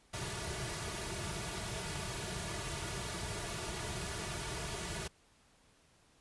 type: noise with comb filter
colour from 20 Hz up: pink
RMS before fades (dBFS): -40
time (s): 0.13-5.08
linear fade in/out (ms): 10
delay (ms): 3.8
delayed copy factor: -0.8
effects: pink hiss -67 dBFS RMS until 6.2 s + resampled to 24000 Hz